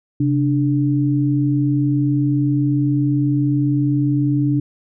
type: tone pair together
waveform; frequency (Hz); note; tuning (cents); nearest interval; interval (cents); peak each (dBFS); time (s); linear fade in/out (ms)
sine; 133.81 / 293.7; C3 / D4; +39 / 0; octave + major second; 1361; -17; 0.2-4.6; 5
effects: none